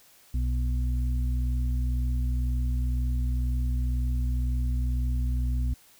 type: harmonic tone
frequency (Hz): 62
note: B1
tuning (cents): +7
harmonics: 1 / 2 / 4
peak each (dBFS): -24 / -34 / -39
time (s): 0.34-5.74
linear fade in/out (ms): 5
effects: white hiss -57 dBFS RMS until 5.99 s